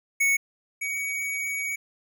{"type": "tone pair in turn", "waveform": "square", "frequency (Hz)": [2217, 2252], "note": ["C#7", "C#7"], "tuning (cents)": [0, 27], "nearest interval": "unison", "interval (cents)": 27, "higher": "second", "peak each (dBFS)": [-20, -28], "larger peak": "first", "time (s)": [[0.2, 0.37], [0.81, 1.76]], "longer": "second", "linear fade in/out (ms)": 10, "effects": []}